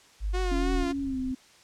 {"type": "linear sweep", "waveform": "sine", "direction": "down", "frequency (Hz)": [52.4, 37.3], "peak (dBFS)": -26, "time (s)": [0.2, 0.86], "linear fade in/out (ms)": 50}
{"type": "tone with vibrato", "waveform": "sawtooth", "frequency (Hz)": 358.1, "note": "F4", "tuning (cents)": 43, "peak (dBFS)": -26, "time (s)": [0.33, 0.93], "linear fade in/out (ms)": 20, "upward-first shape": "triangle", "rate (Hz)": 3.2, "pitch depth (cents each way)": 68}
{"type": "tone with pitch glide", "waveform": "sine", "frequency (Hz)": [277.2, 258.6], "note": ["C#4", "C4"], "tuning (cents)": [0, -20], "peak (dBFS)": -28, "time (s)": [0.51, 1.35], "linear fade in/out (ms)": 10, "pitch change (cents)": -120, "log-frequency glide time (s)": [1.02, 1.18]}
{"type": "low-pass noise", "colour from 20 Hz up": "pink", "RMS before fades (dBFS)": -41, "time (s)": [0.68, 1.32], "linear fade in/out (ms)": 5, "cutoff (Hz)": 100, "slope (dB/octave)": 96}
{"effects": ["white hiss -56 dBFS RMS until 1.63 s", "low-pass 7000 Hz 12 dB/octave"]}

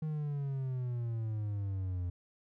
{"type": "exponential sweep", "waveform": "triangle", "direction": "down", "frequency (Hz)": [157.5, 87.3], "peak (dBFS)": -31, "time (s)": [0.02, 2.1], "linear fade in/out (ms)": 5, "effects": []}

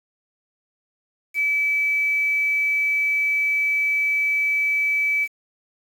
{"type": "tone with quantisation", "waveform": "sine", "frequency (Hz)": 2300, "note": "D7", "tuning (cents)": -37, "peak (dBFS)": -18, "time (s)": [1.34, 5.28], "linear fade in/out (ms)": 50, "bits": 7, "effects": []}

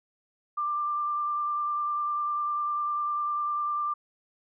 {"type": "tone with vibrato", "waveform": "sine", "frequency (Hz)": 1185, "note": "D6", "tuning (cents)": 15, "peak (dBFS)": -26, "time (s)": [0.57, 3.94], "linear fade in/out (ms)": 10, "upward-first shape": "triangle", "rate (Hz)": 10, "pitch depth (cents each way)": 16, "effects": []}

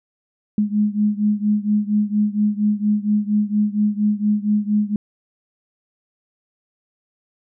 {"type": "beating tone pair", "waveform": "sine", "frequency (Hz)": [207.7, 212], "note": ["G#3", "G#3"], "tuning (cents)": [0, 36], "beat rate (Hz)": 4.3, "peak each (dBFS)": [-18, -20], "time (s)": [0.58, 4.96], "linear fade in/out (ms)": 2, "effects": []}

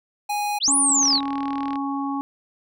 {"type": "tone", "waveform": "square", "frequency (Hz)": 827, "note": "G#5", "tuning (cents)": -8, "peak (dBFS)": -23, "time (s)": [0.29, 0.59], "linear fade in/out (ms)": 10}
{"type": "linear two-way sweep", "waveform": "sine", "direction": "up then down", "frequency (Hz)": [2600, 10000, 3624], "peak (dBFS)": -16, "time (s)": [0.6, 1.21], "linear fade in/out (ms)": 50, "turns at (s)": 0.76}
{"type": "harmonic tone", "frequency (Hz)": 277.2, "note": "C#4", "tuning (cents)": 0, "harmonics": [1, 3, 4], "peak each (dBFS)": [-25, -30, -31], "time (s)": [0.68, 2.21], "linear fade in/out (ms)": 0}
{"type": "click train", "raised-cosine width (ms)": 0.3, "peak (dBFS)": -20, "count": 30, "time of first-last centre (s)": [1.03, 1.757], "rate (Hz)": 39.9}
{"effects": []}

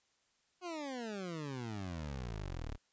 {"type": "exponential sweep", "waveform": "20% pulse", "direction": "down", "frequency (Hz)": [370, 33.52], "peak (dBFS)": -35, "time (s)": [0.61, 2.78], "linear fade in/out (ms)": 50, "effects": ["white hiss -75 dBFS RMS until 2.92 s", "resampled to 16000 Hz"]}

